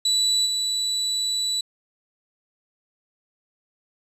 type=tone with level steps; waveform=35% pulse; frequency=3951 Hz; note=B7; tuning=in tune; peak=-16 / -20 dBFS; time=0.05-1.61 s; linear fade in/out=5 ms; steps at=0.45 s; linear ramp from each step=20 ms; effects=resampled to 32000 Hz + 9-bit